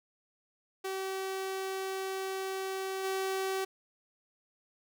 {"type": "tone with level steps", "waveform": "sawtooth", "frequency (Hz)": 382.8, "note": "G4", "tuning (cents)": -41, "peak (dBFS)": [-30, -27], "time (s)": [0.84, 3.65], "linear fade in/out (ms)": 10, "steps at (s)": 3.03, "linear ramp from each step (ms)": 20, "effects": []}